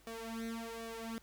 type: tone with flanger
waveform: sawtooth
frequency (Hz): 227.6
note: A#3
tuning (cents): -41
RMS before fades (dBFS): -43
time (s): 0.07-1.18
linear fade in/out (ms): 0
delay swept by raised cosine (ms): 1.7 to 3.9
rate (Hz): 1.3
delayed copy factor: +0.9
effects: added 50 Hz sine -62 dBFS peak until 1.22 s + pink hiss -65 dBFS RMS until 1.22 s